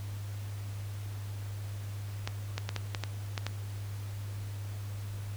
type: clicks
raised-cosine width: 0.2 ms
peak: -16 dBFS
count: 8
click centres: 2.275 / 2.58 / 2.691 / 2.763 / 2.948 / 3.037 / 3.378 / 3.466 s
effects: added 101 Hz sine -36 dBFS peak until 5.36 s + pink hiss -51 dBFS RMS until 5.36 s